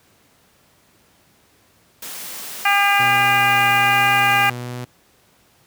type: high-pass noise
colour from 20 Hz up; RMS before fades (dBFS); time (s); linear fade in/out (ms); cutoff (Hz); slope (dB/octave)
white; -32; 2.02-4.5; 5; 140; 48
type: harmonic tone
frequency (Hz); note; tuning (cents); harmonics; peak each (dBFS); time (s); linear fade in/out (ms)
402.2; G4; +44; 2 / 3 / 4 / 5 / 6 / 7; -18 / -21 / -20 / -22 / -20 / -24; 2.65-4.5; 5
type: tone with vibrato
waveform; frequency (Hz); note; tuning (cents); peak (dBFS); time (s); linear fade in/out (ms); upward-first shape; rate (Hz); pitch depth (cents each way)
sawtooth; 123.47; B2; 0; -23; 2.99-4.85; 10; triangle; 1.1; 18
effects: pink hiss -56 dBFS RMS until 5.66 s + high-pass 80 Hz 12 dB/octave